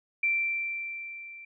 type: tone with level ramp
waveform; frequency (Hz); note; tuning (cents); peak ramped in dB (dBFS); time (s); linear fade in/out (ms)
sine; 2349; D7; 0; -22 to -43; 0.23-1.45; 5
effects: none